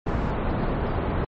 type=low-pass noise; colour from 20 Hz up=pink; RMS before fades=-25 dBFS; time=0.06-1.25 s; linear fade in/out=10 ms; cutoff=1100 Hz; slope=12 dB/octave; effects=MP3 32 kbps